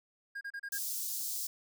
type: tone bursts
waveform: triangle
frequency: 1622 Hz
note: G#6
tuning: 41 cents flat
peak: -36 dBFS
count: 5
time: 0.35-0.783 s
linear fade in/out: 10 ms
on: 61 ms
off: 32 ms
type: high-pass noise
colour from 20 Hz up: white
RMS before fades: -37 dBFS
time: 0.72-1.47 s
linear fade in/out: 5 ms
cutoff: 4800 Hz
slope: 24 dB/octave
effects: none